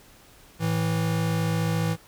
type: tone pair together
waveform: square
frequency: 109.2 / 163.62 Hz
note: A2 / E3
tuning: -13 / -13 cents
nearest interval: perfect fifth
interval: 700 cents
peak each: -28 / -25 dBFS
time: 0.59-1.97 s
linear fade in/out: 50 ms
effects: pink hiss -53 dBFS RMS until 2.07 s